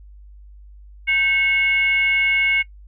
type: tone with frequency modulation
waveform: sine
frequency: 2192 Hz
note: C#7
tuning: 20 cents flat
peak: -15 dBFS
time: 1.07-2.63 s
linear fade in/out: 20 ms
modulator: 634 Hz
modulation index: 0.53
effects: noise-tail reverb RT60 0.1 s tail -22 dB re dry + added 50 Hz sine -40 dBFS peak until 2.87 s